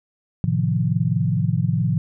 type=chord; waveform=sine; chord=F dominant seventh; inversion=first; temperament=equal; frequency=110 / 130.81 / 155.56 / 174.61 Hz; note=A2 / C3 / Eb3 / F3; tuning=0 / 0 / 0 / 0 cents; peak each=-23 dBFS; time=0.44-1.98 s; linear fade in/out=0 ms; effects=none